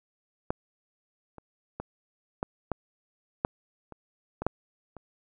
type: clicks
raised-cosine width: 1 ms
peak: -13 / -30 / -20 / -15 / -14 / -10 / -29 / -19 / -10 / -29 dBFS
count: 10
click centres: 0.505 / 1.383 / 1.8 / 2.429 / 2.717 / 3.449 / 3.923 / 4.42 / 4.466 / 4.967 s
effects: none